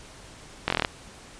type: slowing click train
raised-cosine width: 0.3 ms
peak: -6 dBFS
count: 8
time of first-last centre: 0.68-0.849 s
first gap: 22 ms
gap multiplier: 1.03
effects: pink hiss -47 dBFS RMS until 1.39 s + resampled to 22050 Hz